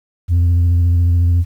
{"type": "tone with vibrato", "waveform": "sine", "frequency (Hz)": 86.5, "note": "F2", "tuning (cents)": -16, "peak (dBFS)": -7, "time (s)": [0.28, 1.45], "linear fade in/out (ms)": 50, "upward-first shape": "sine", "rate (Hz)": 14, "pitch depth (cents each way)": 28, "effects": ["tanh soft clip ceiling -9 dBFS", "8-bit"]}